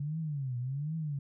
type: tone with vibrato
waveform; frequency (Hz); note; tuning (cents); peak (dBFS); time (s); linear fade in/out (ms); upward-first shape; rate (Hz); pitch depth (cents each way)
sine; 140.4; C#3; +22; -32; 0-1.19; 5; triangle; 1.3; 270
effects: none